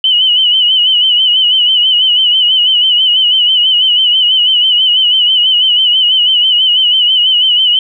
sine tone with vibrato, 2994 Hz, F#7, 20 cents sharp, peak -6 dBFS, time 0.04-7.79 s, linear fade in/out 2 ms, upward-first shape sine, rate 6.1 Hz, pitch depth 70 cents each way, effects none

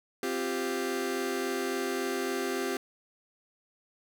sawtooth chord, C suspended fourth, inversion none, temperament just, 261.6 / 348.8 / 392.4 Hz, C4 / F4 / G4, 0 / -2 / +2 cents, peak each -31 / -31 / -28 dBFS, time 0.23-2.77 s, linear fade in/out 2 ms, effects none

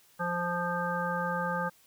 harmonic tone, 174.61 Hz, F3, in tune, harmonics 1 / 3 / 5 / 7 / 9, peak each -35 / -35 / -35 / -35 / -35 dBFS, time 0.19-1.7 s, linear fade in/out 20 ms, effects white hiss -62 dBFS RMS until 1.86 s

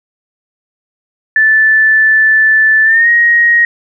sine tone with pitch glide, 1755 to 1881 Hz, A6 to A#6, -5 to +15 cents, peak -5 dBFS, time 1.36-3.65 s, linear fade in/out 2 ms, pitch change +120 cents, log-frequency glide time 2.84-3.09 s, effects none

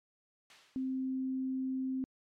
blue noise with exponential decay, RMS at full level -42 dBFS, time 0.5-1.24 s, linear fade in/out 1 ms, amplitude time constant 160 ms
sine tone, 261.7 Hz, C4, in tune, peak -32 dBFS, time 0.76-2.04 s, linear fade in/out 0 ms
effects low-pass 3000 Hz 12 dB/octave + MP3 96 kbps

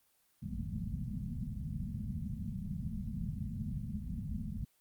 white low-pass noise, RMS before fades -39 dBFS, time 0.42-4.65 s, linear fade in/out 10 ms, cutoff 230 Hz, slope 96 dB/octave, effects white hiss -72 dBFS RMS until 4.8 s + Opus 24 kbps

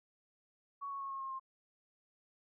sine tone with pitch steps, 1118 / 1106.4 / 1095 / 1083.7 / 1072.5 / 1061.4 Hz, C#6 / C#6 / C#6 / C#6 / C6 / C6, +14 / -4 / -22 / -40 / +42 / +24 cents, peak -39 dBFS, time 0.81-1.398 s, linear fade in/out 20 ms, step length 98 ms, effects none

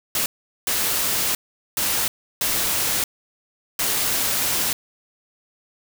white noise bursts at uneven times, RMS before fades -22 dBFS, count 5, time 0.15-0.26 / 0.67-1.35 / 1.77-2.08 / 2.41-3.04 / 3.79-4.73 s, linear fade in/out 2 ms, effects none

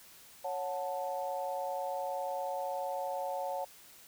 sine chord, F# minor, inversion second, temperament equal with one note detuned, 554.4 / 729.8 / 880 Hz, C#5 / F#5 / A5, 0 / -24 / 0 cents, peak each -37 / -38 / -39 dBFS, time 0.44-3.65 s, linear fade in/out 10 ms, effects white hiss -56 dBFS RMS until 4.07 s

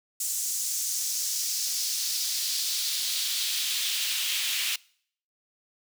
pink noise with high-pass filter sweep, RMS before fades -29 dBFS, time 0.2-4.76 s, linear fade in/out 5 ms, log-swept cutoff 7200 to 2800 Hz, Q 2, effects noise-tail reverb RT60 0.6 s tail -24 dB re dry

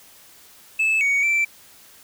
sine tone with pitch steps, 2617 / 2239 / 2337 Hz, E7 / C#7 / D7, -13 / +17 / -9 cents, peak -14 dBFS, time 0.79-1.45 s, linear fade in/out 10 ms, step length 220 ms, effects tanh soft clip ceiling -16 dBFS + white hiss -49 dBFS RMS until 2.03 s

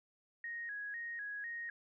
sine tone with vibrato, 1763 Hz, A6, 3 cents sharp, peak -40 dBFS, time 0.44-1.7 s, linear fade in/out 2 ms, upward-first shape square, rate 2 Hz, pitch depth 100 cents each way, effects none

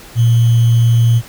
sine tone with sample-and-hold, 116.54 Hz, A#2, in tune, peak -7 dBFS, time 0.15-1.22 s, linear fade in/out 50 ms, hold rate 3150 Hz, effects pink hiss -37 dBFS RMS until 1.28 s

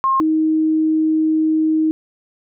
sine tone pair in turn, 1068 / 314.6 Hz, C6 / D#4, +35 / +19 cents, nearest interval octave + major sixth, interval 2116 cents, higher first, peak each -13 dBFS, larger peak neither, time 0.04-0.2 / 0.2-1.91 s, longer second, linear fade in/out 0 ms, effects none

